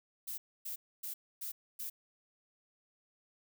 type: noise bursts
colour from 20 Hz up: violet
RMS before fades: -41 dBFS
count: 5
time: 0.27-1.9 s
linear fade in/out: 10 ms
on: 110 ms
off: 270 ms
effects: none

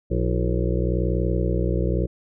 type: harmonic tone with a mistuned harmonic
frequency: 60.9 Hz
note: B1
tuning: 24 cents flat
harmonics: 1 / 2 / 3 / 5 / 6 / 7 / 8 / 9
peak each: -23 / -26 / -28 / -30 / -31 / -31 / -32 / -33 dBFS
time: 0.1-2.07 s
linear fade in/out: 20 ms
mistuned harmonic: 5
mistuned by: +100 cents
effects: none

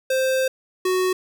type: tone pair in turn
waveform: square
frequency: 523.3 / 370 Hz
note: C5 / F#4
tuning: 0 / 0 cents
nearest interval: tritone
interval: 600 cents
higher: first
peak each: -19 dBFS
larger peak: neither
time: 0.1-0.48 / 0.85-1.13 s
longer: first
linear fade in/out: 5 ms
effects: none

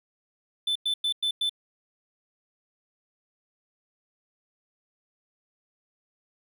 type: tone bursts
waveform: triangle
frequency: 3520 Hz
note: A7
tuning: in tune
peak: -22 dBFS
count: 5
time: 0.67-1.495 s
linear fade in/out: 5 ms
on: 85 ms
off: 100 ms
effects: none

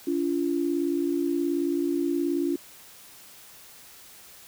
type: tone pair together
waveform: sine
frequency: 285.3 / 344 Hz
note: C#4 / F4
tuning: +50 / -26 cents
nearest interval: minor third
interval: 324 cents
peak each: -26 dBFS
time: 0.07-2.56 s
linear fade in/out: 5 ms
effects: white hiss -49 dBFS RMS until 4.47 s

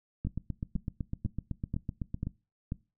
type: two click trains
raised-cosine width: 5 ms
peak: -20 / -21 dBFS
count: 6 / 17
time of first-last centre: 0.27-2.721 / 0.25-2.27 s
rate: 2.04 / 7.92 Hz
effects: noise-tail reverb RT60 0.3 s tail -21 dB re dry

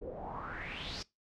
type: noise with low-pass filter sweep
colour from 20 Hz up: pink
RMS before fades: -42 dBFS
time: 0.01-1.03 s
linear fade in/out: 10 ms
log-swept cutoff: 420 to 5400 Hz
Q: 5.3
effects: noise-tail reverb RT60 0.2 s tail -21 dB re dry

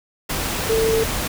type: tone in noise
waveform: sine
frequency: 446.7 Hz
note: A4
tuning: 26 cents sharp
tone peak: -16 dBFS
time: 0.69-1.04 s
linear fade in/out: 10 ms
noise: pink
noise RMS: -24 dBFS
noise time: 0.29-1.28 s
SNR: +5 dB
effects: none

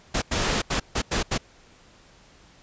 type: noise bursts at uneven times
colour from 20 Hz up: pink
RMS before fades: -24 dBFS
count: 6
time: 0.14-0.22 / 0.31-0.62 / 0.7-0.8 / 0.95-1.02 / 1.11-1.23 / 1.31-1.38 s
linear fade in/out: 10 ms
effects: pink hiss -54 dBFS RMS until 2.62 s + resampled to 16000 Hz

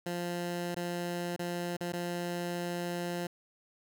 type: tone with dropouts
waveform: 15% pulse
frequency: 174.61 Hz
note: F3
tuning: in tune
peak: -27 dBFS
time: 0.06-3.27 s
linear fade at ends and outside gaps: 5 ms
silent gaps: 0.747-0.764 / 1.363-1.392 / 1.768-1.807 / 1.923-1.933 s
effects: none

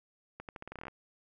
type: accelerating click train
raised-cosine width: 0.5 ms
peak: -28 dBFS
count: 13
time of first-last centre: 0.4-0.882 s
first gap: 88 ms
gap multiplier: 0.84
effects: none

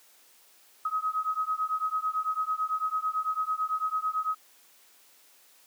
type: beating tone pair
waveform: sine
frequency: 1264 / 1273 Hz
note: D#6 / D#6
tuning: +27 / +39 cents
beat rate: 9 Hz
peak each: -30 / -30 dBFS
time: 0.85-4.35 s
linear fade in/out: 5 ms
effects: white hiss -59 dBFS RMS until 5.66 s + high-pass 300 Hz 12 dB/octave

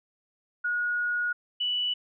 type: tone pair in turn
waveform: sine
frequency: 1448 / 2960 Hz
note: F#6 / F#7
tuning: -38 / 0 cents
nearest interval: octave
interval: 1238 cents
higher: second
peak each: -25 dBFS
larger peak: neither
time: 0.64-1.33 / 1.6-1.94 s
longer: first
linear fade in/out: 10 ms
effects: none

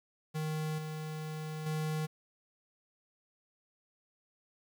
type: tone with level steps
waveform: square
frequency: 155.4 Hz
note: D#3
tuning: 2 cents flat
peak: -34 / -38 / -33 dBFS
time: 0.34-2.07 s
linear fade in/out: 20 ms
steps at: 0.78 / 1.66 s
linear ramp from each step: 5 ms
effects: 10-bit

